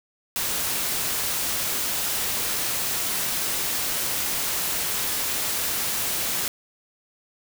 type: noise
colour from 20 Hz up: white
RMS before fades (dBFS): -26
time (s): 0.36-6.48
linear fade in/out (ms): 0
effects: none

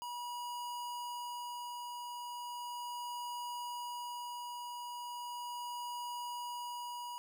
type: tone with tremolo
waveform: square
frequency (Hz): 967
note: B5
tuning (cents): -37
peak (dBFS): -40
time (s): 0.02-7.18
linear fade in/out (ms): 0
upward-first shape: sine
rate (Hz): 0.37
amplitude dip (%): 25
effects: none

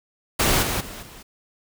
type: noise with level steps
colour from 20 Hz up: pink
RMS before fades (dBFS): -19 / -25 / -37 / -43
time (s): 0.39-1.23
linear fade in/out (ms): 10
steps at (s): 0.62 / 0.8 / 1.02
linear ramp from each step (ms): 10
effects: none

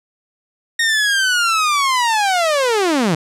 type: linear sweep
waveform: sawtooth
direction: down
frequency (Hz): 1863 to 147.2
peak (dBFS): -10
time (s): 0.79-3.15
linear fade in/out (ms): 5
effects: low-pass 9000 Hz 12 dB/octave

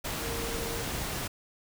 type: tone in noise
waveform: sine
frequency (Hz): 462.7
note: A#4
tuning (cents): -13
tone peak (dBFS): -38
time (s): 0.21-0.83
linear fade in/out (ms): 10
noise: pink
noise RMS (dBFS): -34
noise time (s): 0.04-1.28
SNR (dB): -7
effects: none

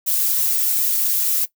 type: noise with flanger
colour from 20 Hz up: violet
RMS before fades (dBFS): -19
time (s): 0.06-1.46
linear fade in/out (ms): 20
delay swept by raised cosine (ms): 1.8 to 7.6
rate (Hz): 1.3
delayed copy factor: -0.85
effects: noise-tail reverb RT60 0.1 s tail -18 dB re dry

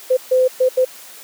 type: tone bursts at uneven times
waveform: sine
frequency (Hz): 512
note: C5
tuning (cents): -38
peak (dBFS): -10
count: 4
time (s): 0.1-0.17 / 0.31-0.48 / 0.6-0.69 / 0.77-0.85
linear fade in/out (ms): 10
effects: white hiss -39 dBFS RMS until 1.23 s + high-pass 300 Hz 12 dB/octave

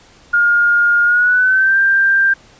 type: tone with pitch glide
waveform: sine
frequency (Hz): 1419 to 1583.6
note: F6 to G6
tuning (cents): +27 to +17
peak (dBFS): -9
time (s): 0.33-2.34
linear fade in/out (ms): 10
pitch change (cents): +190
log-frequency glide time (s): 1.04-1.78
effects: pink hiss -46 dBFS RMS until 2.59 s + resampled to 16000 Hz

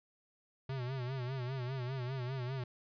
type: tone with vibrato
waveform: square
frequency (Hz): 128.5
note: C3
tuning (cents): -31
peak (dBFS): -37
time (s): 0.69-2.64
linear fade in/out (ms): 5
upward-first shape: sine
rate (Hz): 5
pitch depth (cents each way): 100
effects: resampled to 11025 Hz

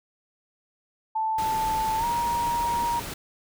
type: tone with pitch glide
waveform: sine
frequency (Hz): 880 to 943.2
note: A5 to A#5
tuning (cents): 0 to +20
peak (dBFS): -23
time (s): 1.15-3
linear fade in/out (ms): 10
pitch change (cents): +120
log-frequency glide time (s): 1.97-2.05
type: noise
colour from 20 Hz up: pink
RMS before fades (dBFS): -35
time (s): 1.38-3.14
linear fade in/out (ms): 5
effects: none

